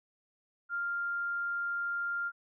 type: tone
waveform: sine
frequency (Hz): 1396.9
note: F6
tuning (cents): 0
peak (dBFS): -31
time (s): 0.69-2.32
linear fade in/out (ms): 50
effects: none